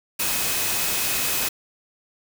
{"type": "tone in noise", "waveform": "sine", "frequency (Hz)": 2540, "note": "D#7", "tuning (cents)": 35, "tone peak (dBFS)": -34, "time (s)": [0.19, 1.49], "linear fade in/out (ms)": 10, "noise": "white", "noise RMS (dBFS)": -24, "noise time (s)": [0.19, 1.49], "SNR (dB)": -13, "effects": []}